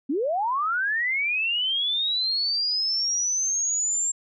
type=linear sweep; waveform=sine; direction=up; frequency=246.9 to 7459 Hz; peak=-22 dBFS; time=0.09-4.12 s; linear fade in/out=10 ms; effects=none